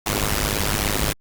pink noise with amplitude modulation, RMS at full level -18 dBFS, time 0.06-1.13 s, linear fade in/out 5 ms, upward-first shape sine, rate 103 Hz, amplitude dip 100%, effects Opus 48 kbps

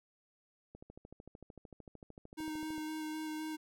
click train, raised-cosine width 2 ms, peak -37 dBFS, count 28, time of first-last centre 0.75-2.78 s, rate 13.3 Hz
square tone with vibrato, 311.1 Hz, D#4, in tune, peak -39 dBFS, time 2.37-3.57 s, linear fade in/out 20 ms, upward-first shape square, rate 3.9 Hz, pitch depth 10 cents each way
effects none

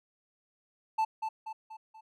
triangle tone with echo, 880 Hz, A5, in tune, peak -23 dBFS, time 0.98-1.05 s, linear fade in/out 10 ms, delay 240 ms, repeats 4, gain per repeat -6 dB, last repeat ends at 2.01 s, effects none

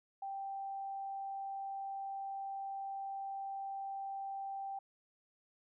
sine tone, 784 Hz, G5, in tune, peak -39 dBFS, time 0.22-4.79 s, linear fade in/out 5 ms, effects none

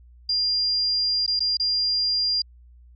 sine tone with dropouts, 4800 Hz, D8, 37 cents sharp, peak -20 dBFS, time 0.29-2.42 s, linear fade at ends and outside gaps 5 ms, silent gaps 1.264-1.277 / 1.394-1.404 / 1.571-1.598 s, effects added 60 Hz sine -47 dBFS peak until 2.95 s

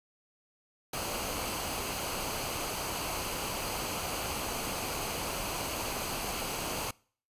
pink noise with comb filter, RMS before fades -35 dBFS, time 0.93-6.91 s, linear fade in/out 5 ms, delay 0.55 ms, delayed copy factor -0.5, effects noise-tail reverb RT60 0.5 s tail -25 dB re dry + resampled to 32000 Hz

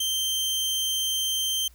sawtooth tone, 3136 Hz, G7, in tune, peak -21 dBFS, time 0-1.68 s, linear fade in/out 5 ms, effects added 60 Hz sine -51 dBFS peak until 1.74 s + white hiss -60 dBFS RMS until 1.74 s

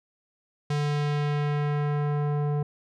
square tone with low-pass filter sweep, 146.83 Hz, D3, in tune, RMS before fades -26 dBFS, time 0.7-2.63 s, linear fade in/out 5 ms, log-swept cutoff 6000 to 760 Hz, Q 0.86, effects none

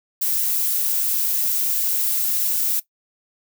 violet noise, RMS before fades -21 dBFS, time 0.21-2.8 s, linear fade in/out 10 ms, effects noise-tail reverb RT60 0.1 s tail -17 dB re dry

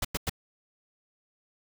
pink noise bursts, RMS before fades -29 dBFS, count 3, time 0.02-0.296 s, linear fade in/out 5 ms, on 28 ms, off 96 ms, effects none

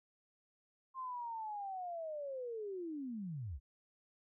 sine linear sweep, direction down, 1061 to 55 Hz, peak -40 dBFS, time 0.94-3.6 s, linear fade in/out 50 ms, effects none

